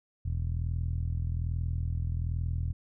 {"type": "tone with low-pass filter", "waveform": "10% pulse", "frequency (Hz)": 41.2, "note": "E1", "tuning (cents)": 0, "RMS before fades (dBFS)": -31, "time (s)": [0.25, 2.73], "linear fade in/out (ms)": 10, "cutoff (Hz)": 99, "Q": 2.8, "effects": []}